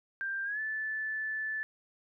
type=tone with pitch glide; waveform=sine; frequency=1584 to 1747.4 Hz; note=G6 to A6; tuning=+18 to -12 cents; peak=-32 dBFS; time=0.21-1.63 s; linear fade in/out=0 ms; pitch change=+170 cents; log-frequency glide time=0.44-0.6 s; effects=none